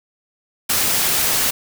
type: noise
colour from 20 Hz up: white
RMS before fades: -18 dBFS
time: 0.69-1.51 s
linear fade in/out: 10 ms
effects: none